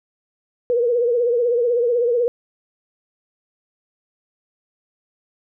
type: tone with vibrato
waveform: sine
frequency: 478.8 Hz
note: A#4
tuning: 46 cents sharp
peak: -15 dBFS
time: 0.7-2.28 s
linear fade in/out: 0 ms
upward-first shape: triangle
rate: 16 Hz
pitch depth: 86 cents each way
effects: none